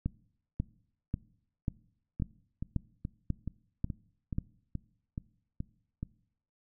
two click trains, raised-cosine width 5 ms, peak -18 / -23 dBFS, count 9 / 10, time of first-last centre 0.06-4.384 / 2.2-6.03 s, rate 1.85 / 2.35 Hz, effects noise-tail reverb RT60 0.7 s tail -22 dB re dry

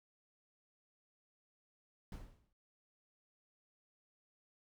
brown noise with exponential decay, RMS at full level -43 dBFS, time 2.12-2.53 s, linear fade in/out 2 ms, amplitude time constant 89 ms, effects none

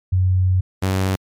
sine / sawtooth tone pair in turn, 92.5 / 94.99 Hz, F#2 / F#2, 0 / +46 cents, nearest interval unison, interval 46 cents, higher second, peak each -13 dBFS, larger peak neither, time 0.12-0.61 / 0.82-1.16 s, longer first, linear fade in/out 10 ms, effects MP3 96 kbps

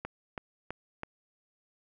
click train, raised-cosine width 0.5 ms, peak -21 dBFS, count 4, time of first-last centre 0.05-1.034 s, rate 3.05 Hz, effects none

